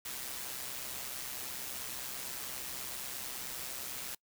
white noise with amplitude modulation, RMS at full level -39 dBFS, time 0.05-4.15 s, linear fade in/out 5 ms, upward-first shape sine, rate 129 Hz, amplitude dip 50%, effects noise-tail reverb RT60 0.1 s tail -24 dB re dry

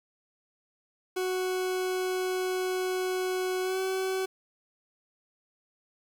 40% pulse tone with pitch glide, 370 to 378.4 Hz, F#4 to F#4, 0 to +39 cents, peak -27 dBFS, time 1.16-4.26 s, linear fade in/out 10 ms, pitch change +39 cents, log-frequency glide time 3.62-3.79 s, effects 9-bit

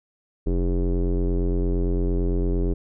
square tone with low-pass filter, 44.4 Hz, F1, 29 cents sharp, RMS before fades -22 dBFS, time 0.46-2.74 s, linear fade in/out 10 ms, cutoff 380 Hz, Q 3.7, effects none

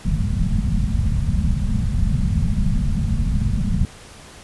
pink low-pass noise, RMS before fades -19 dBFS, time 0.05-3.85 s, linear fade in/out 2 ms, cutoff 230 Hz, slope 96 dB/octave, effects pink hiss -42 dBFS RMS until 4.43 s + resampled to 24000 Hz

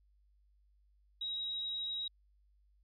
sine tone, 3822 Hz, A#7, 43 cents sharp, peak -36 dBFS, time 1.21-2.08 s, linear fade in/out 5 ms, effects added 50 Hz sine -66 dBFS peak until 2.83 s

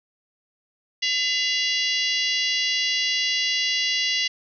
harmonic tone with a mistuned harmonic, 675 Hz, E5, 41 cents sharp, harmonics 3 / 4 / 5 / 6 / 7 / 8 / 9, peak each -27 / -25 / -29 / -31 / -29 / -33 / -34 dBFS, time 1.02-4.28 s, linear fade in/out 10 ms, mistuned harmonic 4, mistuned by +83 cents, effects none

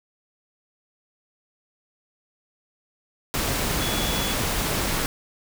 sine tone in noise, 3400 Hz, G#7, 40 cents sharp, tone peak -31 dBFS, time 3.81-4.33 s, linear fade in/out 0 ms, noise pink, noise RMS -25 dBFS, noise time 3.34-5.06 s, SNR -9 dB, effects none

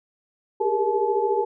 sine tone cluster, 395 / 408.9 / 466.8 / 863 Hz, G4 / G#4 / A#4 / A5, +13 / -27 / +2 / -34 cents, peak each -25 dBFS, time 0.6-1.45 s, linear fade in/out 10 ms, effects none

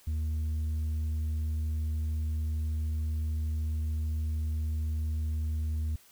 triangle tone with tanh clipping, 77.78 Hz, D#2, in tune, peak -29 dBFS, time 0.07-5.96 s, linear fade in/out 5 ms, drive 8 dB, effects white hiss -59 dBFS RMS until 6.11 s

